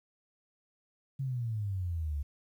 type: exponential sweep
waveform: sine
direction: down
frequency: 138.59 to 69.7 Hz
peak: -31 dBFS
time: 1.19-2.23 s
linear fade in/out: 10 ms
effects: 11-bit